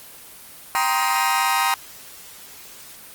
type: chord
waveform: sawtooth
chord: C minor seventh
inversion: second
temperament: just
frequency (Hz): 784.9 / 941.9 / 1046.5 / 1255.8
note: G5 / Bb5 / C6 / Eb6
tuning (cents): +2 / +18 / 0 / +16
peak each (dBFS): -20 / -18 / -21 / -20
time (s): 0.75-1.74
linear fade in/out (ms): 0
effects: white hiss -42 dBFS RMS until 3.14 s + Opus 24 kbps